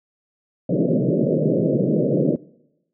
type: band-pass noise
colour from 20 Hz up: pink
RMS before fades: -19 dBFS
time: 0.69-2.36 s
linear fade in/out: 5 ms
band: 130 to 600 Hz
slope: 96 dB/octave
effects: noise-tail reverb RT60 0.9 s tail -22 dB re dry